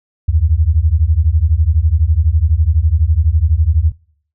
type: beating tone pair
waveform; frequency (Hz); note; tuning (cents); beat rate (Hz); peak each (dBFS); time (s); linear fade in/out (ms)
sine; 73.42 / 85.42; D2 / F2; 0 / -38; 12; -12; 0.28-3.92; 10
effects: noise-tail reverb RT60 0.6 s tail -26 dB re dry

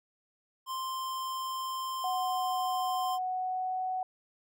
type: tone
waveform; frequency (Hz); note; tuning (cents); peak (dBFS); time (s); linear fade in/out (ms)
square; 1046.5; C6; 0; -34; 0.66-3.19; 50
type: tone with pitch glide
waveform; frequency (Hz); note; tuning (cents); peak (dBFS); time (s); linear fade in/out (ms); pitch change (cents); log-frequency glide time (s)
sine; 740 to 745.1; F#5 to F#5; 0 to +12; -30; 2.04-4.03; 2; +12; 3.25-3.82
effects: none

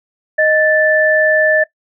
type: tone pair together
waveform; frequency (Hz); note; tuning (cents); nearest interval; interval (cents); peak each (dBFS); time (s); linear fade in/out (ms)
sine; 622 / 1759.3; D#5 / A6; -1 / -1; octave + tritone; 1800; -12; 0.38-1.64; 10
effects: noise-tail reverb RT60 0.1 s tail -18 dB re dry

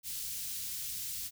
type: band-stop noise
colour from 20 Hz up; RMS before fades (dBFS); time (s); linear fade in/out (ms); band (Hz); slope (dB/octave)
white; -39; 0.03-1.31; 50; 120 to 3600; 12
effects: none

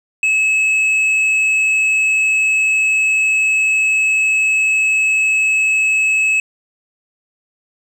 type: tone with hard clipping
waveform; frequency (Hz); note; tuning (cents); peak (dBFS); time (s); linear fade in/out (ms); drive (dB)
sine; 2586; E7; -34; -13; 0.23-6.4; 2; 4
effects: none

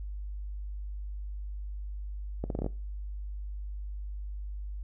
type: accelerating click train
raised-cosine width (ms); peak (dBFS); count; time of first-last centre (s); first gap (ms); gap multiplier
2; -19; 7; 2.44-2.663; 62; 0.79
effects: noise-tail reverb RT60 0.3 s tail -19 dB re dry + added 50 Hz sine -35 dBFS peak until 4.83 s

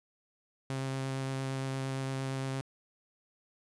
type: tone with vibrato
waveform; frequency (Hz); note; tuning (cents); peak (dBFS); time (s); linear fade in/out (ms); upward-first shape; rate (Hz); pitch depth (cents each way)
sawtooth; 133.7; C3; +38; -29; 0.7-2.61; 0; sine; 8.7; 10
effects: resampled to 24000 Hz + 11-bit

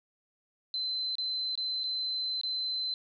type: tone with dropouts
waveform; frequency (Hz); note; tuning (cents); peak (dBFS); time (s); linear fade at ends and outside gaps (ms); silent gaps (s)
sine; 4063; B7; +48; -30; 0.74-2.94; 1; 1.154-1.183 / 1.554-1.576 / 1.835-1.84 / 2.413-2.434
effects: none

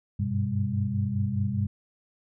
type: tone cluster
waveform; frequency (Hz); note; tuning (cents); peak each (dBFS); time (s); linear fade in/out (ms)
sine; 96.7 / 101.6 / 125.2 / 200.3; G2 / G#2 / B2 / G3; -23 / -38 / +24 / +38; -30; 0.19-1.67; 10
effects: none

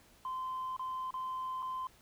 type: tone with dropouts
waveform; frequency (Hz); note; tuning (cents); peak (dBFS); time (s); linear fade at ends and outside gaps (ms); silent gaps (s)
sine; 1034; C6; -21; -34; 0.25-1.87; 2; 0.766-0.794 / 1.107-1.14 / 1.623-1.626
effects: tanh soft clip ceiling -33 dBFS + pink hiss -63 dBFS RMS until 2.01 s

